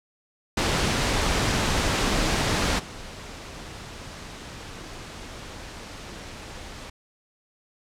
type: noise with level steps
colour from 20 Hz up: pink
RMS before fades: -23 / -39 dBFS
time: 0.57-6.9 s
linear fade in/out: 5 ms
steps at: 2.78 s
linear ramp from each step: 20 ms
effects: low-pass 7000 Hz 12 dB/octave